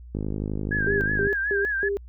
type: click train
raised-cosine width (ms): 3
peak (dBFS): -16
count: 59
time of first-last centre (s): 0.15-1.27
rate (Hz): 51.8
type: tone with vibrato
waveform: sine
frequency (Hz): 1637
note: G#6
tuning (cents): -25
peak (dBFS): -23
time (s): 0.71-1.89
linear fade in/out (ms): 10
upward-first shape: sine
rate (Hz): 5.4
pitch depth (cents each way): 79
type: tone bursts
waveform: sine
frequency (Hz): 401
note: G4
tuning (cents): +39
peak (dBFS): -23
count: 4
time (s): 0.87-1.97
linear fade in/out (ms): 0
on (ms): 140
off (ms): 180
effects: added 60 Hz sine -40 dBFS peak until 2.08 s